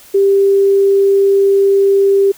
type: tone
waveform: sine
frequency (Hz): 394.7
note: G4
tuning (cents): +12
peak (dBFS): -7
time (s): 0.14-2.32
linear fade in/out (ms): 10
effects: white hiss -41 dBFS RMS until 2.37 s